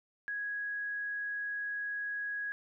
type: tone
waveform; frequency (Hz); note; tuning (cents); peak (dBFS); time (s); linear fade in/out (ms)
sine; 1661.2; G#6; 0; -34; 0.28-2.52; 0
effects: none